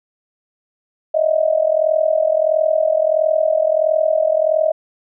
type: tone with amplitude modulation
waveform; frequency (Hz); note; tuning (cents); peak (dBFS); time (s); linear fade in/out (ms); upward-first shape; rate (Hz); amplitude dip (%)
sine; 631; D#5; +24; -9; 1.14-4.72; 10; sine; 41.5; 85
effects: none